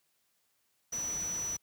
sine tone in noise, 5920 Hz, F#8, in tune, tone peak -33 dBFS, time 0.92-1.57 s, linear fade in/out 10 ms, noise pink, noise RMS -45 dBFS, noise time 0.92-1.57 s, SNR +9 dB, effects white hiss -75 dBFS RMS until 1.62 s + high-pass 60 Hz 12 dB/octave

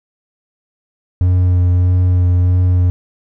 triangle tone with vibrato, 89.9 Hz, F#2, 49 cents flat, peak -7 dBFS, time 1.21-2.9 s, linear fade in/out 0 ms, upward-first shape sine, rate 1.6 Hz, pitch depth 16 cents each way, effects none

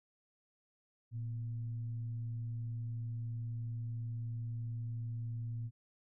sine tone with frequency modulation, 115.5 Hz, A#2, 16 cents flat, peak -37 dBFS, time 1.11-5.71 s, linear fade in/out 50 ms, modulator 134 Hz, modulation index 0.21, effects none

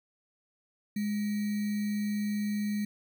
sine tone with sample-and-hold, 207.7 Hz, G#3, in tune, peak -28 dBFS, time 0.96-2.85 s, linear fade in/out 5 ms, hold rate 2100 Hz, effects none

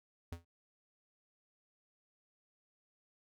square tone with exponential decay, 84.9 Hz, F2, 48 cents flat, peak -38 dBFS, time 0.32-0.45 s, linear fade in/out 5 ms, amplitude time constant 27 ms, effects none

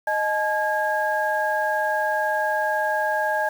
sine tone cluster, 620 / 856 / 1634 Hz, D#5 / A5 / G#6, -6 / -48 / -29 cents, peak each -25 / -24 / -25 dBFS, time 0.07-3.49 s, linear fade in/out 5 ms, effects 7-bit

